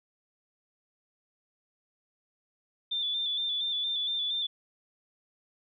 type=tone with vibrato; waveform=sine; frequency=3520 Hz; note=A7; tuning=in tune; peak=-28 dBFS; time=2.91-4.47 s; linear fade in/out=10 ms; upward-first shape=square; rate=4.3 Hz; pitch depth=33 cents each way; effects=none